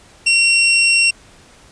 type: tone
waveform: sawtooth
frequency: 2735 Hz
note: F7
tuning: 37 cents flat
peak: -7 dBFS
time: 0.26-1.11 s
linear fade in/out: 10 ms
effects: pink hiss -46 dBFS RMS until 1.71 s + resampled to 22050 Hz